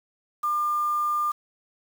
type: tone with quantisation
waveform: sine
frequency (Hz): 1200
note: D6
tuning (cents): +37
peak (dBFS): -22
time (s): 0.43-1.32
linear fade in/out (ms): 10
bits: 7
effects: none